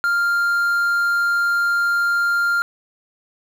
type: tone with quantisation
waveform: triangle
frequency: 1396.9 Hz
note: F6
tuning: in tune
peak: -14 dBFS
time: 0.04-2.62 s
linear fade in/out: 0 ms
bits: 7
effects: none